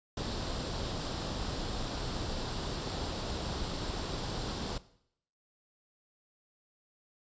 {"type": "noise with comb filter", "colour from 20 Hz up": "pink", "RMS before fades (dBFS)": -36, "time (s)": [0.17, 4.78], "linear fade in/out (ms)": 5, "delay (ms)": 0.23, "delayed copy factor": 0.55, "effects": ["noise-tail reverb RT60 0.7 s tail -18 dB re dry", "resampled to 16000 Hz"]}